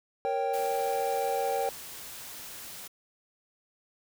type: chord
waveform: triangle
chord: G diminished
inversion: first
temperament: equal with one note detuned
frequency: 466.2 / 551.8 / 784 Hz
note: Bb4 / Db5 / G5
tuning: 0 / -8 / 0 cents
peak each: -30 / -30 / -28 dBFS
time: 0.25-1.69 s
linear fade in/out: 0 ms
type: noise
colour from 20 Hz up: white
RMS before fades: -43 dBFS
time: 0.53-2.88 s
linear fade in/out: 10 ms
effects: none